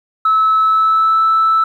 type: tone with pitch glide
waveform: sine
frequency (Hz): 1300 to 1316.6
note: E6 to E6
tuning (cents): -24 to -3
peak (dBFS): -8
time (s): 0.25-1.64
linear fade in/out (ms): 5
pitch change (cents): +21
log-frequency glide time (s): 0.6-1.22
effects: tanh soft clip ceiling -6 dBFS + 8-bit